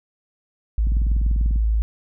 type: tone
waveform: sine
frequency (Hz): 54.5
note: A1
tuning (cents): -16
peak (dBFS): -16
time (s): 0.78-1.82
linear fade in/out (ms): 0
type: click train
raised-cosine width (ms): 5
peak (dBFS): -18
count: 15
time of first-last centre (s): 0.87-1.56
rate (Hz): 20.3
effects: none